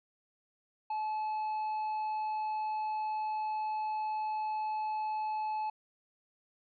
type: tone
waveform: triangle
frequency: 861 Hz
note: A5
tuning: 38 cents flat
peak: -30 dBFS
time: 0.9-5.7 s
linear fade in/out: 5 ms
effects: resampled to 11025 Hz

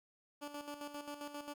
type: tone with tremolo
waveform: 15% pulse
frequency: 290.9 Hz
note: D4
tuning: 16 cents flat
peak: -36 dBFS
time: 0.41-1.54 s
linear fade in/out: 20 ms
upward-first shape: square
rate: 7.5 Hz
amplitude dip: 60%
effects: none

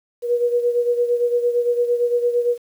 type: beating tone pair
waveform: sine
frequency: 480 / 488.8 Hz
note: B4 / B4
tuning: -49 / -18 cents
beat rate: 8.8 Hz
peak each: -17 / -23 dBFS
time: 0.22-2.58 s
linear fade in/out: 50 ms
effects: 8-bit

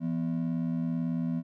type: ring-modulated tone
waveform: triangle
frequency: 207.7 Hz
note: G#3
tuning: in tune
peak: -22 dBFS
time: 0-1.43 s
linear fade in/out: 50 ms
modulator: 39.1 Hz
effects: tanh soft clip ceiling -18 dBFS

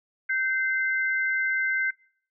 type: tone pair together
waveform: sine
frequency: 1554 / 2071 Hz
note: G6 / C7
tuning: -16 / -18 cents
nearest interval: perfect fourth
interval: 498 cents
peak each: -25 / -27 dBFS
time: 0.29-1.91 s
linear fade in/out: 10 ms
effects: noise-tail reverb RT60 0.6 s tail -26 dB re dry

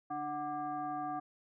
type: tone with frequency modulation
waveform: sine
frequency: 740 Hz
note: F#5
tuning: in tune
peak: -35 dBFS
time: 0.1-1.2 s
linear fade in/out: 10 ms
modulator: 442 Hz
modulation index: 0.95
effects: none

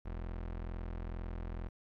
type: tone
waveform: 30% pulse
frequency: 42.19 Hz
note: E1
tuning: 41 cents sharp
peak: -36 dBFS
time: 0.05-1.69 s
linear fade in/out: 10 ms
effects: low-pass 2000 Hz 12 dB/octave + 13-bit

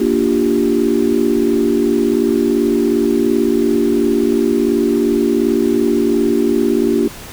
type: chord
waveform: sine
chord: G minor seventh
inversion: first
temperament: equal with one note detuned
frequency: 233.1 / 291.6 / 349.2 / 392 Hz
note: Bb3 / D4 / F4 / G4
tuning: 0 / -12 / 0 / 0 cents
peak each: -17 dBFS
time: 0-7.08 s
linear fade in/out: 5 ms
effects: pink hiss -33 dBFS RMS until 7.32 s

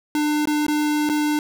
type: tone with dropouts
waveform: square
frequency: 299.5 Hz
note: D4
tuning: 34 cents sharp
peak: -19 dBFS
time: 0.15-1.39 s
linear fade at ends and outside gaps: 1 ms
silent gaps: 0.455-0.473 / 0.666-0.682 / 1.091-1.097 s
effects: none

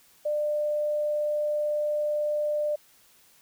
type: tone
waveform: sine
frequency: 597 Hz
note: D5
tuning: 28 cents sharp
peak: -24 dBFS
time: 0.25-2.76 s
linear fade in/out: 10 ms
effects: white hiss -59 dBFS RMS until 3.41 s

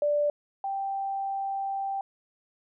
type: tone pair in turn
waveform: sine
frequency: 587.3 / 784 Hz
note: D5 / G5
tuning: 0 / 0 cents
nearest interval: perfect fourth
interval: 500 cents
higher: second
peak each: -22 / -28 dBFS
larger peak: first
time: 0.02-0.3 / 0.64-2.01 s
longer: second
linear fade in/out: 2 ms
effects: none

